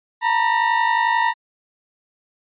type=tone pair together; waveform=30% pulse; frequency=909.8 / 961 Hz; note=A#5 / B5; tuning=-42 / -48 cents; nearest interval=minor second; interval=94 cents; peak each=-16 dBFS; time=0.21-1.34 s; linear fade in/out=50 ms; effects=resampled to 8000 Hz